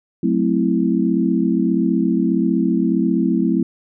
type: chord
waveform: sine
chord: F# half-diminished seventh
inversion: none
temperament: equal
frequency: 185 / 220 / 261.6 / 329.6 Hz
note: F#3 / A3 / C4 / E4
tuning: 0 / 0 / 0 / 0 cents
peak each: -20 dBFS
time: 0.23-3.63 s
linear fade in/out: 5 ms
effects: none